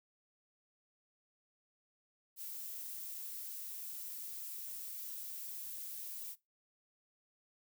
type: noise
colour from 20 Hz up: violet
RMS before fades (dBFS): -45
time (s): 2.36-6.36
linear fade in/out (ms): 50
effects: noise-tail reverb RT60 0.2 s tail -19 dB re dry